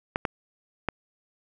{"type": "clicks", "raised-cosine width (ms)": 0.5, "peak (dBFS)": -10, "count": 3, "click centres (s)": [0.159, 0.252, 0.887], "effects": []}